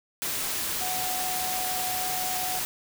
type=tone in noise; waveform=sine; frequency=739 Hz; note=F#5; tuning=2 cents flat; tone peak=-32 dBFS; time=0.81-2.59 s; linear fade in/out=0 ms; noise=white; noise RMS=-30 dBFS; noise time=0.22-2.65 s; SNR=-5 dB; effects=none